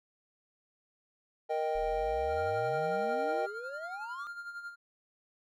triangle chord, Eb major, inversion second, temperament equal with one note detuned, 468.6 / 622.3 / 784 Hz, Bb4 / Eb5 / G5, +9 / 0 / 0 cents, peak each -32 dBFS, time 1.49-3.47 s, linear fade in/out 20 ms
triangle exponential sweep, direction up, 34.05 to 1225 Hz, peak -39 dBFS, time 1.75-4.27 s, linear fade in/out 0 ms
triangle tone with tremolo, 1400 Hz, F6, 4 cents sharp, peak -36 dBFS, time 2.28-4.76 s, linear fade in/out 50 ms, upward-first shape sine, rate 11 Hz, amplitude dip 60%
effects none

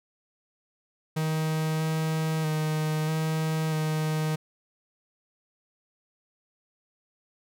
45% pulse tone with pitch steps, 157.4 / 158.5 / 155.1 / 158.2 / 155.7 Hz, D#3 / D#3 / D#3 / D#3 / D#3, +20 / +32 / -5 / +29 / +2 cents, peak -25 dBFS, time 1.16-4.36 s, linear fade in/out 10 ms, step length 640 ms, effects none

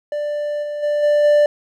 triangle tone with level steps, 590 Hz, D5, 8 cents sharp, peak -18 / -21 / -14 / -10 / -8 dBFS, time 0.12-1.46 s, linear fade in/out 2 ms, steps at 0.62 / 0.82 / 1.02 / 1.23 s, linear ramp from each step 20 ms, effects none

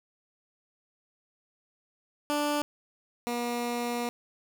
15% pulse tone pair in turn, 293.7 / 239.8 Hz, D4 / A#3, 0 / +49 cents, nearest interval major third, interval 351 cents, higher first, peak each -20 / -23 dBFS, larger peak first, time 2.3-2.62 / 3.27-4.09 s, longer second, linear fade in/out 0 ms, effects none

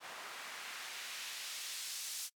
white noise with band-pass filter sweep, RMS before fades -45 dBFS, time 0-2.3 s, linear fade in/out 50 ms, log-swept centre 1000 to 6500 Hz, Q 0.8, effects noise-tail reverb RT60 0.1 s tail -23 dB re dry

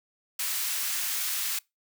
white high-pass noise, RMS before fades -30 dBFS, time 0.39-1.59 s, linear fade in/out 5 ms, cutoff 1400 Hz, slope 12 dB/octave, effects noise-tail reverb RT60 0.2 s tail -24 dB re dry

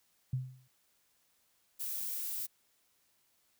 sine tone with exponential decay, 128.7 Hz, C3, 28 cents flat, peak -28 dBFS, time 0.33-0.68 s, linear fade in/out 5 ms, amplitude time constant 75 ms
violet noise, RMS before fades -38 dBFS, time 1.79-2.47 s, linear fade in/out 20 ms
effects white hiss -73 dBFS RMS until 3.59 s

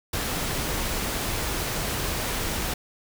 pink noise, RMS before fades -28 dBFS, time 0.13-2.74 s, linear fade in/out 5 ms, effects none

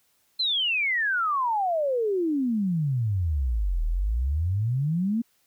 sine exponential two-way sweep, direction down then up, 4186 to 38.17 to 238.9 Hz, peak -22 dBFS, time 0.39-5.22 s, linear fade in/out 10 ms, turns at 3.84 s, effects white hiss -67 dBFS RMS until 5.46 s

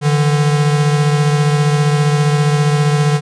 square beating tone pair, 146.83 / 161.83 Hz, D3 / E3, 0 / -32 cents, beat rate 15 Hz, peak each -12 / -20 dBFS, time 0.01-3.21 s, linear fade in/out 50 ms, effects resampled to 22050 Hz

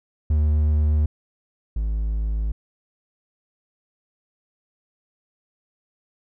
triangle tone pair in turn, 75.7 / 53.53 Hz, D#2 / A1, -47 / -47 cents, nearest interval tritone, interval 600 cents, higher first, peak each -14 / -19 dBFS, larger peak first, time 0.3-1.06 / 1.76-2.52 s, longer neither, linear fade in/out 5 ms, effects none

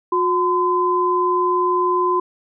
sine tone pair together, 360.7 / 1021 Hz, F#4 / C6, -44 / -43 cents, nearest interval octave + tritone, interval 1801 cents, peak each -19 / -17 dBFS, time 0.12-2.2 s, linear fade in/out 5 ms, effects none

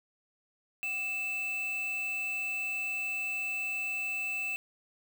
triangle tone with quantisation, 2637 Hz, E7, in tune, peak -30 dBFS, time 0.83-4.56 s, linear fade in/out 0 ms, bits 7, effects none

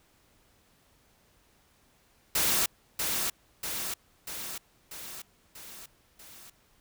white noise with echo, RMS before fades -26 dBFS, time 2.35-2.66 s, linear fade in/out 5 ms, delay 640 ms, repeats 6, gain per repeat -4 dB, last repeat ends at 6.5 s, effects pink hiss -65 dBFS RMS until 6.8 s

